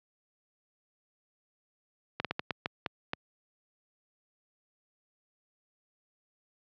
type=slowing click train; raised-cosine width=0.3 ms; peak=-14 dBFS; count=8; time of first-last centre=2.2-3.134 s; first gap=47 ms; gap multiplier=1.34; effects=high-pass 100 Hz 12 dB/octave + low-pass 4000 Hz 12 dB/octave